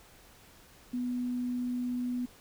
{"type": "tone with quantisation", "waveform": "sine", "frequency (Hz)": 246.9, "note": "B3", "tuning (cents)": 0, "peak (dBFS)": -30, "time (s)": [0.93, 2.26], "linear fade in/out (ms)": 10, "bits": 10, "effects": ["pink hiss -57 dBFS RMS until 2.4 s"]}